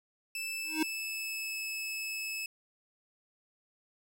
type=tone with pitch glide; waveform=sawtooth; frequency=2637 to 2601 Hz; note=E7 to E7; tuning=0 to -24 cents; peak=-32 dBFS; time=0.35-2.46 s; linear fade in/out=2 ms; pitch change=-24 cents; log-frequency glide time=0.45-1.58 s
type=tone with exponential growth; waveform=square; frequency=313.9 Hz; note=D#4; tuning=15 cents sharp; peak=-25 dBFS; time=0.64-0.83 s; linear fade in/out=5 ms; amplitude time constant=41 ms
effects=none